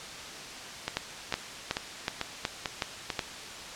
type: two click trains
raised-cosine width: 0.2 ms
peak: -12 / -10 dBFS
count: 6 / 7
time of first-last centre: 0.88-3.102 / 0.97-3.192 s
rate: 2.25 / 2.7 Hz
effects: white hiss -41 dBFS RMS until 3.75 s + low-pass 6000 Hz 12 dB/octave